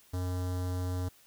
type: tone with notch filter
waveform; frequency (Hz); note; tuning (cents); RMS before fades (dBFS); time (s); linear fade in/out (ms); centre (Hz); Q
square; 90.7; F#2; -34; -33; 0.13-1.09; 10; 2400; 0.79
effects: white hiss -61 dBFS RMS until 1.26 s